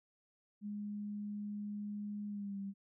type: tone with pitch glide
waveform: sine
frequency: 206.8 to 197.35 Hz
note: G#3 to G3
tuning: -7 to +12 cents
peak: -39 dBFS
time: 0.61-2.74 s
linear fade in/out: 50 ms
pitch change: -81 cents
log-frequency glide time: 2.28-2.58 s
effects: none